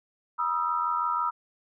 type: tone cluster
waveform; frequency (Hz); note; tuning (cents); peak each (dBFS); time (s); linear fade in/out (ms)
sine; 965 / 1248 / 1334; B5 / D#6 / E6; -40 / +5 / +20; -29; 0.38-1.31; 20
effects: none